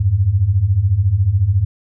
sine beating tone pair, 87.5 / 101.5 Hz, F2 / G#2, +4 / -39 cents, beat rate 14 Hz, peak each -17 / -13 dBFS, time 0-1.65 s, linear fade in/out 10 ms, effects none

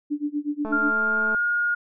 sine tone with tremolo, 293.7 Hz, D4, in tune, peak -21 dBFS, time 0.1-0.94 s, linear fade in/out 20 ms, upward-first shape sine, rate 8.2 Hz, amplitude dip 95%
click train, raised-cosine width 1 ms, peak -20 dBFS, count 153, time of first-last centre 0.65-1.347 s, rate 218 Hz
sine tone with pitch glide, 1396.9 to 1428.7 Hz, F6 to F6, 0 to +39 cents, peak -20 dBFS, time 0.72-1.75 s, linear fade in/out 10 ms, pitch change +39 cents, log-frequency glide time 0.89-1.43 s
effects none

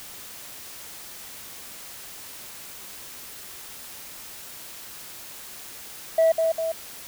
sine tone with echo, 651 Hz, E5, 22 cents flat, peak -13 dBFS, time 6.18-6.32 s, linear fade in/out 5 ms, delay 200 ms, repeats 2, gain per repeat -5 dB, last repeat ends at 6.72 s, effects tanh soft clip ceiling -13 dBFS + white hiss -41 dBFS RMS until 7.07 s

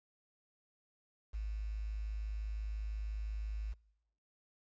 sine tone with quantisation, 52.9 Hz, G#1, 33 cents sharp, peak -36 dBFS, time 1.33-3.74 s, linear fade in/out 20 ms, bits 10, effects noise-tail reverb RT60 0.9 s tail -25 dB re dry + resampled to 16000 Hz

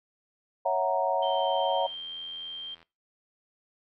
sine chord, F# dominant seventh, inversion second, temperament equal, 554.4 / 659.3 / 740 / 932.3 Hz, C#5 / E5 / F#5 / A#5, 0 / 0 / 0 / 0 cents, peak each -29 dBFS, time 0.65-1.87 s, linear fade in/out 10 ms
sine tone with pitch glide, 3126 to 3171 Hz, G7 to G7, -6 to +19 cents, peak -35 dBFS, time 1.22-2.75 s, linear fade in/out 10 ms, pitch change +25 cents, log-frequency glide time 1.48-2.02 s
click train, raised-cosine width 0.3 ms, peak -39 dBFS, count 134, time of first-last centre 1.23-2.829 s, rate 83.2 Hz
effects noise-tail reverb RT60 0.3 s tail -22 dB re dry

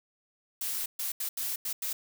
blue noise bursts at uneven times, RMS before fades -33 dBFS, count 6, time 0.61-0.86 / 0.99-1.12 / 1.2-1.29 / 1.37-1.56 / 1.65-1.73 / 1.82-1.93 s, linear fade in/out 5 ms, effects none

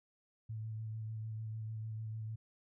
sine tone with vibrato, 110 Hz, A2, in tune, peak -39 dBFS, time 0.49-2.36 s, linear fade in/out 10 ms, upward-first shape square, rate 6.7 Hz, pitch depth 15 cents each way, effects none

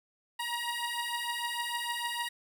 15% pulse beating tone pair, 947 / 953.6 Hz, A#5 / A#5, +27 / +39 cents, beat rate 6.6 Hz, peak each -29 dBFS, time 0.39-2.29 s, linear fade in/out 10 ms, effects none

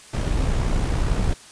brown noise with amplitude modulation, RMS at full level -19 dBFS, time 0.13-1.34 s, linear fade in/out 10 ms, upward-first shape sine, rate 62.1 Hz, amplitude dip 45%, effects white hiss -45 dBFS RMS until 1.51 s + resampled to 22050 Hz

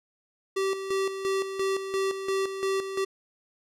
square tone with tremolo, 387.1 Hz, G4, 22 cents flat, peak -25 dBFS, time 0.56-3.05 s, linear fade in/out 10 ms, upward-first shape square, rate 2.9 Hz, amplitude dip 60%, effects low-pass 10000 Hz 12 dB/octave

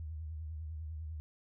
sine tone with vibrato, 78.5 Hz, D#2, 16 cents sharp, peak -39 dBFS, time 0-1.2 s, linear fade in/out 0 ms, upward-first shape sine, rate 10 Hz, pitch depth 83 cents each way, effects none

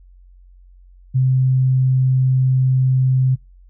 sine tone, 130 Hz, C3, 11 cents flat, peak -12 dBFS, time 1.14-3.36 s, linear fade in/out 20 ms, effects noise-tail reverb RT60 0.2 s tail -24 dB re dry + added 45 Hz sine -43 dBFS peak until 3.69 s

